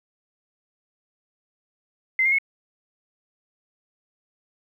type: tone with pitch steps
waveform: sine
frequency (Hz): 2069 / 2128 / 2189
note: C7 / C7 / C#7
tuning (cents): -20 / +29 / -22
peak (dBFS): -17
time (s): 2.19-2.385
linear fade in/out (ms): 2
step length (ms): 65
effects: 9-bit